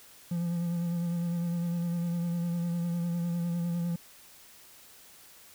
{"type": "tone with vibrato", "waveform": "triangle", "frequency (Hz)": 171.6, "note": "F3", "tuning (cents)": -30, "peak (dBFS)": -26, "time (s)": [0.31, 3.96], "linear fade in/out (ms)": 5, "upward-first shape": "sine", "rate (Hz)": 9.9, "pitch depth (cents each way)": 29, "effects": ["white hiss -54 dBFS RMS until 5.54 s"]}